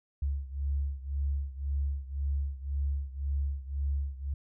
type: beating tone pair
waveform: sine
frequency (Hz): 69.3 / 71.2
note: C#2 / C#2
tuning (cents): 0 / +47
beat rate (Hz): 1.9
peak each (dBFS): -31 / -34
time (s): 0.22-4.34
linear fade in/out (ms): 5
effects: none